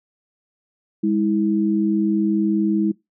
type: tone pair together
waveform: sine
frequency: 203.9 / 323.6 Hz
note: G#3 / E4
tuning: -32 / -32 cents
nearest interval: minor sixth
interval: 800 cents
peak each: -19 dBFS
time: 1.03-2.92 s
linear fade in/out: 10 ms
effects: noise-tail reverb RT60 0.2 s tail -23 dB re dry